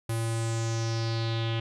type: tone with low-pass filter sweep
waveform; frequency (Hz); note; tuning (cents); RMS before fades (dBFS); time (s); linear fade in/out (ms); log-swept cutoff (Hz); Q
square; 114; A#2; -38; -29; 0.09-1.6; 5; 11000 to 3100; 4.2
effects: none

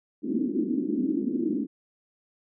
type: band-pass noise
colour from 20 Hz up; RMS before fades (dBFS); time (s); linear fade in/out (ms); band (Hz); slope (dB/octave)
pink; -27; 0.22-1.67; 50; 230 to 330; 48
effects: none

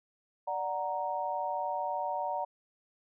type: chord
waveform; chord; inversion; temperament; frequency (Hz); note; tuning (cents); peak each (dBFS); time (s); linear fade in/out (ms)
sine; D augmented; none; equal; 587.3 / 740 / 932.3; D5 / F#5 / A#5; 0 / 0 / 0; -37 / -35 / -34; 0.47-2.45; 10
effects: none

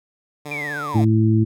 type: tone with vibrato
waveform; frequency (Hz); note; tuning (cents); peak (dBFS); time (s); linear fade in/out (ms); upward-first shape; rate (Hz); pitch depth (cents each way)
10% pulse; 146.5; D3; -4; -22; 0.45-1.05; 10; sine; 16; 31
type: linear sweep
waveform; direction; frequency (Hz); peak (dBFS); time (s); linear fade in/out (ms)
sine; down; 2438 to 659; -25; 0.51-1.02; 5
type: harmonic tone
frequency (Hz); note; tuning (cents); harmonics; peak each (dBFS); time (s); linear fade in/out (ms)
110; A2; 0; 1 / 2 / 3; -15 / -19 / -20; 0.94-1.45; 20
effects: none

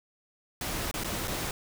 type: noise with dropouts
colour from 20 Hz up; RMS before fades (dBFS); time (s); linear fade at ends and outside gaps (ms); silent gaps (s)
pink; -33; 0.61-1.51; 2; 0.913-0.94 / 1.037-1.044 / 1.275-1.279
effects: none

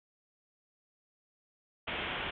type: low-pass noise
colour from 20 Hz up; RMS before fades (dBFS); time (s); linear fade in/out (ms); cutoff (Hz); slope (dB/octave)
white; -37; 1.87-2.31; 10; 3400; 96
effects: none

